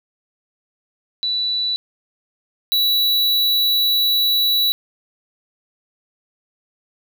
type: tone pair in turn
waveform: sine / square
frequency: 3960 / 3930 Hz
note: B7 / B7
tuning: +4 / -9 cents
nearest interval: unison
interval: 13 cents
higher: first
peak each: -18 / -15 dBFS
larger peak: second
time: 1.23-1.76 / 2.72-4.72 s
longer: second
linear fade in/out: 0 ms
effects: none